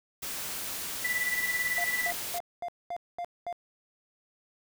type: noise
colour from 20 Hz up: white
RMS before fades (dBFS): -36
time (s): 0.22-2.39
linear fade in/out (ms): 10
type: tone with tremolo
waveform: sine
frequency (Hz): 1975.5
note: B6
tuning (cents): 0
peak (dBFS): -25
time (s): 1.04-2.11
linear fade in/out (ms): 10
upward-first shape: sine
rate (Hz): 18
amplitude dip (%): 65
type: tone bursts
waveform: triangle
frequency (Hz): 698.5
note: F5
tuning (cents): 0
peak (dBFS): -30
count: 7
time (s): 1.78-3.527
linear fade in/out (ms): 0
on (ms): 61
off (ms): 220
effects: none